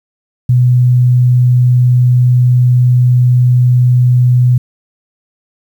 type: tone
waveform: sine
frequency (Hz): 124.2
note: B2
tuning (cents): +10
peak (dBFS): -5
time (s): 0.49-4.58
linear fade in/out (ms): 5
effects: 7-bit